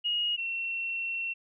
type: tone pair in turn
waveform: sine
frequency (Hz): 2877 / 2716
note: F#7 / F7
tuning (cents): -49 / -49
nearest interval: minor second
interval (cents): 100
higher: first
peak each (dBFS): -26 / -30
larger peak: first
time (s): 0.04-0.37 / 0.37-1.34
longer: second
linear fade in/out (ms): 20
effects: none